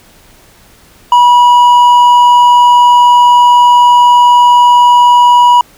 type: tone with hard clipping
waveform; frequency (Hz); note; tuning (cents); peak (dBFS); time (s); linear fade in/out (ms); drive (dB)
triangle; 972; B5; -28; -3; 1.12-5.61; 2; 7
effects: pink hiss -42 dBFS RMS until 5.77 s